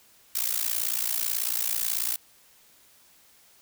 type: noise with amplitude modulation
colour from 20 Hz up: blue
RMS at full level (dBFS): -24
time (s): 0.35-2.16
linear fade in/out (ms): 5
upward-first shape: sine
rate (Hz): 58.2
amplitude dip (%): 90
effects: white hiss -58 dBFS RMS until 3.61 s